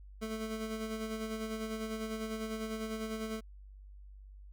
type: tone with tremolo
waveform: 25% pulse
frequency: 220 Hz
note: A3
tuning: in tune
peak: -31 dBFS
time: 0.21-3.41 s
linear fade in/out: 20 ms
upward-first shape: sine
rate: 10 Hz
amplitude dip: 45%
effects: added 49 Hz sine -49 dBFS peak until 4.52 s